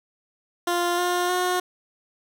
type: tone with pitch steps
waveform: 15% pulse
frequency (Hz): 349.2 / 355.5 / 361.9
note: F4 / F4 / F#4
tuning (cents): 0 / +31 / -38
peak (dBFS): -15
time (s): 0.67-1.6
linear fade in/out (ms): 5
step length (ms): 310
effects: none